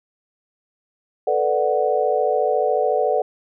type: chord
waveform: sine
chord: B minor seventh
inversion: third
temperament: equal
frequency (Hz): 440 / 493.9 / 587.3 / 740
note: A4 / B4 / D5 / F#5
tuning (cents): 0 / 0 / 0 / 0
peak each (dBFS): -22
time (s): 1.27-3.22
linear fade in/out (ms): 5
effects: none